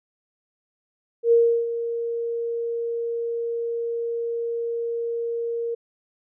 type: tone with ADSR envelope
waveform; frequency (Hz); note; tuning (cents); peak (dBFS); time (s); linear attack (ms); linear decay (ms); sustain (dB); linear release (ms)
sine; 466.2; A#4; 0; -12; 1.23-5.75; 89; 340; -12; 10
effects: none